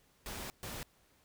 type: noise bursts at uneven times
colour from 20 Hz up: pink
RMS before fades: -43 dBFS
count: 2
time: 0.26-0.5 / 0.63-0.83 s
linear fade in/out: 0 ms
effects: pink hiss -69 dBFS RMS until 1.24 s